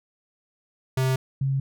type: tone pair in turn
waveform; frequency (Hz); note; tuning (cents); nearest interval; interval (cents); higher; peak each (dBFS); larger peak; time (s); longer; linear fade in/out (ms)
square / sine; 130.81 / 135.71; C3 / C#3; 0 / -36; minor second; 64; second; -21; neither; 0.97-1.16 / 1.41-1.6; neither; 5
effects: none